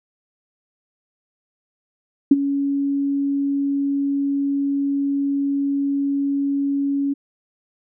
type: tone with ADSR envelope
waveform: sine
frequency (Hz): 279.7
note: C#4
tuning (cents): +16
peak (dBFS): -5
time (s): 2.31-7.14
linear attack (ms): 6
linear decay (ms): 31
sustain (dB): -13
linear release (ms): 15
effects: none